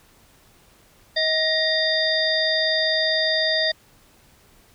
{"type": "tone cluster", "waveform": "sine", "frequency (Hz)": [634, 1881, 3636, 4791], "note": ["D#5", "A#6", "A#7", "D8"], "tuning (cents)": [32, 15, -44, 34], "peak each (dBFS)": -24, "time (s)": [1.16, 3.72], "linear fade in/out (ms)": 10, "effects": ["pink hiss -55 dBFS RMS until 4.74 s"]}